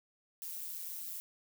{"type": "noise with amplitude modulation", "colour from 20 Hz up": "violet", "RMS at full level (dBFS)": -39, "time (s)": [0.42, 1.2], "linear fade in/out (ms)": 0, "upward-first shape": "sine", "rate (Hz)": 171, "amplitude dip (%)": 80, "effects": []}